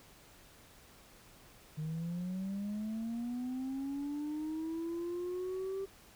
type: linear sweep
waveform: sine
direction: up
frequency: 152.1 to 392 Hz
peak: -33 dBFS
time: 1.77-5.86 s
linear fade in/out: 20 ms
effects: tanh soft clip ceiling -34 dBFS + pink hiss -59 dBFS RMS until 6.15 s